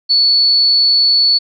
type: tone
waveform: sine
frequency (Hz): 4435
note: C#8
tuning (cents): 0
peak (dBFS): -8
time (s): 0.09-1.39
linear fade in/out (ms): 20
effects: none